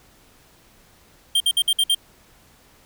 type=tone bursts; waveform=square; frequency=3176 Hz; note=G7; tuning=22 cents sharp; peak=-16 dBFS; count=6; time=1.35-1.948 s; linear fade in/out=5 ms; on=53 ms; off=56 ms; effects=pink hiss -54 dBFS RMS until 2.85 s